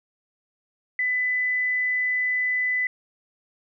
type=tone; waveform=sine; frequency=2000 Hz; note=B6; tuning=21 cents sharp; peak=-21 dBFS; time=0.99-2.87 s; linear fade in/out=2 ms; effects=none